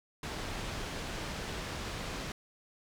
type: low-pass noise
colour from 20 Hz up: pink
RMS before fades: -39 dBFS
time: 0.23-2.32 s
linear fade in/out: 2 ms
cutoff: 5900 Hz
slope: 12 dB/octave
effects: none